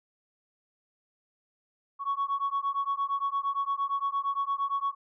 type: beating tone pair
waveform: sine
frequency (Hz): 1108.7 / 1117.4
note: C#6 / C#6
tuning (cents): 0 / +13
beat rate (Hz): 8.7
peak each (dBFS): -29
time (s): 1.99-4.95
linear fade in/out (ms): 50
effects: tanh soft clip ceiling -22 dBFS